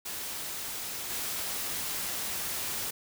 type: noise with level steps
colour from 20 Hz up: white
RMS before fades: -37 / -34 dBFS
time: 0.05-2.91 s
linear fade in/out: 10 ms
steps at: 1.1 s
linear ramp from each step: 2 ms
effects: none